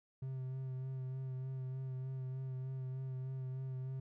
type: tone with vibrato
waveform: triangle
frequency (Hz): 130.81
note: C3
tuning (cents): 0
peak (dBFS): -37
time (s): 0.22-4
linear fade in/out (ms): 5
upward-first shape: sine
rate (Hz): 3.3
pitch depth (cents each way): 23
effects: none